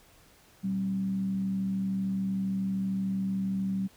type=tone with frequency modulation; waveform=sine; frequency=192.4 Hz; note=G3; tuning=32 cents flat; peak=-27 dBFS; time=0.63-3.88 s; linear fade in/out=20 ms; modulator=73 Hz; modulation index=0.32; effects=pink hiss -59 dBFS RMS until 3.96 s